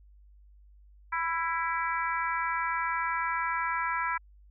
harmonic tone with a mistuned harmonic, 330 Hz, E4, 2 cents sharp, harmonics 3 / 4 / 5 / 6 / 7, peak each -31 / -33 / -35 / -37 / -38 dBFS, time 1.12-4.18 s, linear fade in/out 10 ms, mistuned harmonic 4, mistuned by +21 cents, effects added 50 Hz sine -53 dBFS peak until 4.5 s

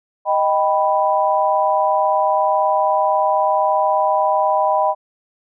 sine chord, Eb augmented, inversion none, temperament equal, 622.3 / 784 / 987.8 Hz, Eb5 / G5 / B5, 0 / 0 / 0 cents, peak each -18 dBFS, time 0.25-4.95 s, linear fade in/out 50 ms, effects none

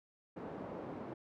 pink band-pass noise, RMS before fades -45 dBFS, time 0.36-1.14 s, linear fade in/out 10 ms, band 200 to 750 Hz, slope 12 dB/octave, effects none

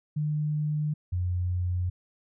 sine tone pair in turn, 150.8 / 89.67 Hz, D3 / F2, +46 / +46 cents, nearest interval major sixth, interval 900 cents, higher first, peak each -25 dBFS, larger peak neither, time 0.16-0.94 / 1.12-1.9 s, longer neither, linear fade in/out 10 ms, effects none

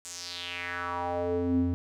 square tone with band-pass filter sweep, 87.9 Hz, F2, 12 cents sharp, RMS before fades -31 dBFS, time 0.05-1.74 s, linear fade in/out 0 ms, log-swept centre 7800 to 180 Hz, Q 3.5, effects none

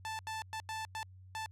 sawtooth tone bursts at uneven times, 880 Hz, A5, in tune, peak -34 dBFS, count 6, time 0.05-0.19 / 0.27-0.42 / 0.53-0.6 / 0.69-0.85 / 0.95-1.03 / 1.35-1.46 s, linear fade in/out 0 ms, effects added 93 Hz sine -52 dBFS peak until 1.51 s + low-pass 10000 Hz 12 dB/octave

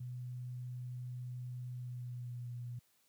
sine tone with pitch glide, 124.4 to 121.35 Hz, B2 to B2, +13 to -30 cents, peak -40 dBFS, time 0-2.79 s, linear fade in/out 5 ms, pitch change -43 cents, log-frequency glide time 1.73-2.49 s, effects white hiss -73 dBFS RMS until 3.08 s + high-pass 80 Hz 12 dB/octave

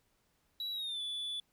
triangle tone with pitch glide, 3906 to 3460 Hz, B7 to A7, -20 to -30 cents, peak -35 dBFS, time 0.6-1.4 s, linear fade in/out 2 ms, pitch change -210 cents, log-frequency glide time 0.73-1.01 s, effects pink hiss -75 dBFS RMS until 1.52 s

